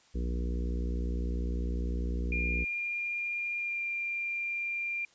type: harmonic tone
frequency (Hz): 60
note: B1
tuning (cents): -49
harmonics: 1 / 3 / 4 / 5 / 6 / 7 / 8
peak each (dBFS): -30 / -40 / -42 / -44 / -46 / -47 / -48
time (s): 0.14-2.65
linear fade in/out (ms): 20
type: tone with pitch glide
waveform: sine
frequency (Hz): 2405 to 2386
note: D7 to D7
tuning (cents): +41 to +27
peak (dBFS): -31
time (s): 2.32-5.05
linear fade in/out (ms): 2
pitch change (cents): -14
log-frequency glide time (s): 3.61-3.81
effects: white hiss -63 dBFS RMS until 5.14 s + resampled to 16000 Hz